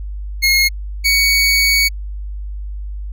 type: tone pair in turn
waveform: 25% pulse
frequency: 2156 / 2239 Hz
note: C#7 / C#7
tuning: -49 / +17 cents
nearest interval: minor second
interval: 66 cents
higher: second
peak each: -7 dBFS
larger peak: neither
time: 0.42-0.69 / 1.04-1.89 s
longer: second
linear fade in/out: 20 ms
effects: added 50 Hz sine -23 dBFS peak until 3.12 s